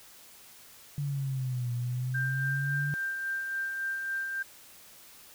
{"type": "linear two-way sweep", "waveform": "sine", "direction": "down then up", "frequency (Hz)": [145, 120, 145], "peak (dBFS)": -29, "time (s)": [0.98, 2.94], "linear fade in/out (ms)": 0, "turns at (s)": 1.72}
{"type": "tone with tremolo", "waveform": "sine", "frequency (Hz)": 1575, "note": "G6", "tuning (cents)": 8, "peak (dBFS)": -29, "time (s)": [2.14, 4.43], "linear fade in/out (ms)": 10, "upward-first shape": "sine", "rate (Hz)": 3.6, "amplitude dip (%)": 35}
{"effects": ["white hiss -53 dBFS RMS until 5.34 s"]}